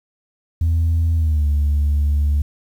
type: tone with pitch glide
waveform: sine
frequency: 82.3 to 72.9 Hz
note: E2 to D2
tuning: -2 to -12 cents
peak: -12 dBFS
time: 0.61-2.42 s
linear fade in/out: 5 ms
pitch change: -210 cents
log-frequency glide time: 1.15-1.47 s
effects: tanh soft clip ceiling -12 dBFS + 8-bit